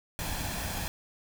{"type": "noise with comb filter", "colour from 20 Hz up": "pink", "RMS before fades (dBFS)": -34, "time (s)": [0.19, 0.88], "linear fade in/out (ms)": 0, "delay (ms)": 1.2, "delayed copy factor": 0.5, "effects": []}